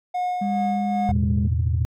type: tone with tremolo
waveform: triangle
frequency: 723 Hz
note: F#5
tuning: 40 cents flat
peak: -19 dBFS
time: 0.14-1.12 s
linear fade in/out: 10 ms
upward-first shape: sine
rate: 2.5 Hz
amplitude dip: 35%
type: tone with pitch glide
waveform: sine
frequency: 201.8 to 204.3 Hz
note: G#3 to G#3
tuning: -49 to -28 cents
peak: -22 dBFS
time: 0.41-1.48 s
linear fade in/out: 10 ms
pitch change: +21 cents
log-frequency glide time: 0.72-0.84 s
type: chord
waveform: sine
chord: E suspended fourth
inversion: none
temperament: just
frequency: 82.41 / 109.88 / 123.61 Hz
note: E2 / A2 / B2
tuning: 0 / -2 / +2 cents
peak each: -20 / -24 / -25 dBFS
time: 1.09-1.85 s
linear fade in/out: 0 ms
effects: tanh soft clip ceiling -11 dBFS